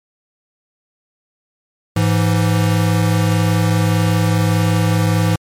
square tone pair together, 105 / 166.68 Hz, G#2 / E3, +19 / +19 cents, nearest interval minor sixth, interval 800 cents, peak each -15 / -17 dBFS, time 1.96-5.36 s, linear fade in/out 5 ms, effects MP3 64 kbps

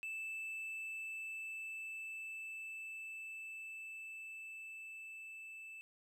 triangle tone with level ramp, 2637 Hz, E7, in tune, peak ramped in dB -39 to -47 dBFS, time 0.03-5.81 s, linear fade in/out 0 ms, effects none

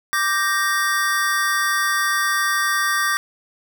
square chord, G minor, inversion second, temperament equal, 1174.7 / 1568 / 1864.7 Hz, D6 / G6 / Bb6, 0 / 0 / 0 cents, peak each -23 dBFS, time 0.13-3.17 s, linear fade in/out 0 ms, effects none

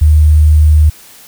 sine tone with sample-and-hold, 76.5 Hz, D#2, 29 cents flat, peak -3 dBFS, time 0.01-0.9 s, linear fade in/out 10 ms, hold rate 8820 Hz, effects white hiss -38 dBFS RMS until 1.27 s

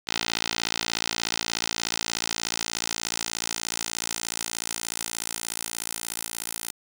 10% pulse tone with band-pass filter sweep, 56.7 Hz, A#1, 47 cents flat, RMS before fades -31 dBFS, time 0.07-6.71 s, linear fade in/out 10 ms, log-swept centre 4100 to 11000 Hz, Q 1.2, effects none

